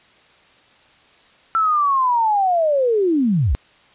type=linear sweep; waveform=sine; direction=down; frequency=1342 to 48.21 Hz; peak=-14 dBFS; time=1.55-3.55 s; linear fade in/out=0 ms; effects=white hiss -52 dBFS RMS until 3.94 s + resampled to 8000 Hz